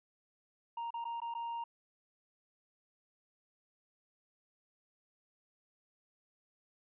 triangle tone with dropouts, 932.3 Hz, A#5, in tune, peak -35 dBFS, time 0.77-1.64 s, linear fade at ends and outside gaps 5 ms, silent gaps 0.906-0.94 / 1.043-1.051 / 1.203-1.217 / 1.34-1.349 s, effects resampled to 8000 Hz

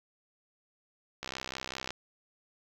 click train, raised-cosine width 0.2 ms, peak -19 dBFS, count 45, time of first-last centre 1.23-1.906 s, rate 65.1 Hz, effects low-pass 7000 Hz 12 dB/octave + 8-bit

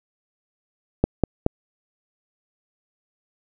clicks, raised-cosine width 2 ms, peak -3 dBFS, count 3, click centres 1.04 / 1.237 / 1.464 s, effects none

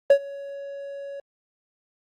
triangle tone with ADSR envelope, 559 Hz, C#5, 14 cents sharp, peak -7 dBFS, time 0.1-1.2 s, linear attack 4 ms, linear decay 77 ms, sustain -24 dB, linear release 3 ms, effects Opus 24 kbps

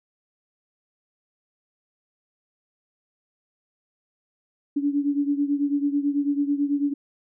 sine beating tone pair, 283.7 / 292.8 Hz, C#4 / D4, +40 / -5 cents, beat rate 9.1 Hz, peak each -22 / -26 dBFS, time 4.76-6.94 s, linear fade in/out 10 ms, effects none

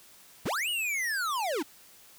square linear two-way sweep, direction up then down, 44.99 to 2964 to 256.1 Hz, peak -29 dBFS, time 0.45-1.63 s, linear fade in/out 10 ms, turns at 0.69 s, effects white hiss -55 dBFS RMS until 2.18 s

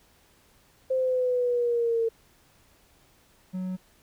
sine linear sweep, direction down, 523.3 to 452.5 Hz, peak -22 dBFS, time 0.9-2.09 s, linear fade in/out 10 ms
triangle tone, 185 Hz, F#3, in tune, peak -27 dBFS, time 3.53-3.77 s, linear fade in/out 20 ms
effects pink hiss -61 dBFS RMS until 4.02 s

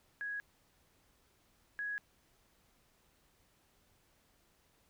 sine tone pair in turn, 1661.2 / 1667.4 Hz, G#6 / G#6, 0 / +6 cents, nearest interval unison, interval 6 cents, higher second, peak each -37 / -36 dBFS, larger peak second, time 0.21-0.4 / 1.79-1.98 s, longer neither, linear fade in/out 0 ms, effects pink hiss -71 dBFS RMS until 4.89 s

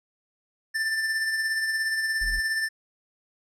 square tone with tremolo, 1775 Hz, A6, 15 cents sharp, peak -23 dBFS, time 0.74-2.69 s, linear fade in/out 20 ms, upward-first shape triangle, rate 17 Hz, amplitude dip 45%
triangle tone, 41.14 Hz, E1, 3 cents flat, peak -27 dBFS, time 2.21-2.4 s, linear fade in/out 10 ms
effects low-pass 10000 Hz 12 dB/octave

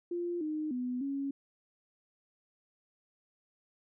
sine tone with pitch steps, 348 / 307.5 / 249.3 / 276.8 Hz, F4 / D#4 / B3 / C#4, -6 / -20 / +16 / -2 cents, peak -32 dBFS, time 0.11-1.31 s, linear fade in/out 5 ms, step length 300 ms, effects none

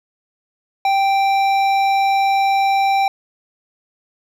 sine tone with hard clipping, 784 Hz, G5, in tune, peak -15 dBFS, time 0.85-3.08 s, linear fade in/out 2 ms, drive 11 dB, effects none

